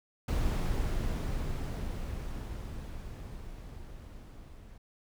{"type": "noise with level ramp", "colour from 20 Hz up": "brown", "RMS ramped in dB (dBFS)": [-28, -50], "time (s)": [0.28, 4.78], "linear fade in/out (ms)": 5, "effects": []}